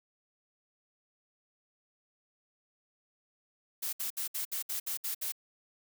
blue noise bursts, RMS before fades -35 dBFS, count 9, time 3.82-5.322 s, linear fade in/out 10 ms, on 110 ms, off 64 ms, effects none

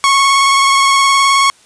sawtooth tone with vibrato, 1100 Hz, C#6, 14 cents flat, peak -4 dBFS, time 0.04-1.5 s, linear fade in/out 0 ms, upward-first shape square, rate 19 Hz, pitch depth 16 cents each way, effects white hiss -47 dBFS RMS until 1.65 s + resampled to 22050 Hz

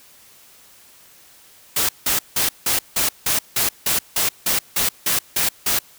white noise bursts, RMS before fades -19 dBFS, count 14, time 1.76-5.79 s, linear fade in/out 5 ms, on 130 ms, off 170 ms, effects white hiss -49 dBFS RMS until 5.98 s

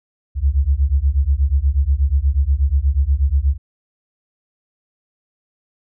sine beating tone pair, 65.4 / 73.7 Hz, C2 / D2, 0 / +7 cents, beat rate 8.3 Hz, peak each -16 dBFS, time 0.35-3.58 s, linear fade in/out 50 ms, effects none

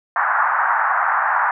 pink band-pass noise, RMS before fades -18 dBFS, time 0.16-1.51 s, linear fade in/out 2 ms, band 790 to 1700 Hz, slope 48 dB/octave, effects none

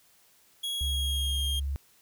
45% pulse tone with pitch glide, 3322 to 3224 Hz, G#7 to G7, 0 to +48 cents, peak -30 dBFS, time 0.63-1.6 s, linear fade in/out 10 ms, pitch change -52 cents, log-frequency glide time 0.74-1.44 s
sine tone, 69.3 Hz, C#2, in tune, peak -28 dBFS, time 0.81-1.76 s, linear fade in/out 0 ms
effects white hiss -62 dBFS RMS until 2.01 s

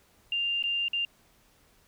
sine tone with dropouts, 2794 Hz, F7, in tune, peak -26 dBFS, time 0.32-1.05 s, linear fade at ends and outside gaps 2 ms, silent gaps 0.626-0.638 / 0.883-0.932 s, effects pink hiss -63 dBFS RMS until 1.87 s

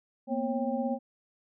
sine tone cluster, 233.4 / 250.3 / 544 / 792 Hz, A#3 / B3 / C#5 / G5, +2 / +23 / -33 / +18 cents, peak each -32 / -33 / -33 / -36 dBFS, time 0.27-0.99 s, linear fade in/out 50 ms, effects none

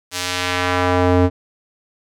square tone with band-pass filter sweep, 90.1 Hz, F#2, 45 cents flat, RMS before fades -17 dBFS, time 0.11-1.3 s, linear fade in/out 50 ms, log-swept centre 6600 to 350 Hz, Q 0.74, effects none

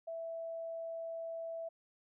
sine tone, 660 Hz, E5, 2 cents sharp, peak -39 dBFS, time 0.07-1.69 s, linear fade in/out 10 ms, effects none

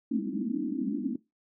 pink band-pass noise, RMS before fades -31 dBFS, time 0.11-1.16 s, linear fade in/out 5 ms, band 200 to 320 Hz, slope 96 dB/octave, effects noise-tail reverb RT60 0.2 s tail -19 dB re dry

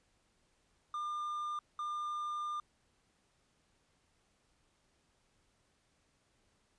triangle tone bursts at uneven times, 1202 Hz, D6, 40 cents sharp, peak -34 dBFS, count 2, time 0.94-1.59 / 1.79-2.6 s, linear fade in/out 2 ms, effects pink hiss -74 dBFS RMS until 6.78 s + resampled to 22050 Hz

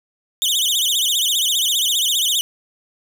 sawtooth tone with vibrato, 3335 Hz, G#7, 7 cents sharp, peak -13 dBFS, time 0.42-2.41 s, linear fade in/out 0 ms, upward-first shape sine, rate 15 Hz, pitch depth 220 cents each way, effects none

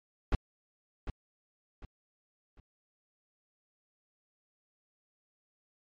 brown noise with echo, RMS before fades -25 dBFS, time 0.32-0.35 s, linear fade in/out 2 ms, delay 750 ms, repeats 3, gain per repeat -10 dB, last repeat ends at 2.6 s, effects low-pass 4000 Hz 12 dB/octave + MP3 64 kbps

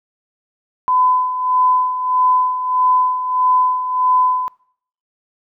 sine tone with tremolo, 1009 Hz, B5, 37 cents sharp, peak -10 dBFS, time 0.88-4.48 s, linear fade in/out 0 ms, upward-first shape sine, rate 1.6 Hz, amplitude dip 65%, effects noise-tail reverb RT60 0.6 s tail -23 dB re dry

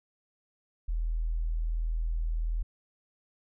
sine tone, 40.67 Hz, E1, 23 cents flat, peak -27 dBFS, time 0.88-2.63 s, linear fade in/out 10 ms, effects none

